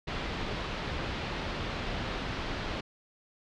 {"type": "low-pass noise", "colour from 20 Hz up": "pink", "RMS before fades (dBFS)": -35, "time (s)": [0.07, 2.81], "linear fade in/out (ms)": 10, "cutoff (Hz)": 4200, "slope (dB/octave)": 24, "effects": []}